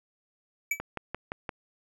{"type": "tone with exponential decay", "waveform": "square", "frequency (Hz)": 2300, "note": "D7", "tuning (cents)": -37, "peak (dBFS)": -23, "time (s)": [0.71, 0.8], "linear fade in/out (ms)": 5, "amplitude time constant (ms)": 19}
{"type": "click train", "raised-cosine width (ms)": 0.5, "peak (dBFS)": -18, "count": 5, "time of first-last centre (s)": [0.8, 1.492], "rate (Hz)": 5.78}
{"effects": []}